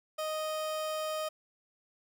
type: tone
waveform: 30% pulse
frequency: 622.3 Hz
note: D#5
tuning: in tune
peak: -30 dBFS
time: 0.18-1.29 s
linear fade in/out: 10 ms
effects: none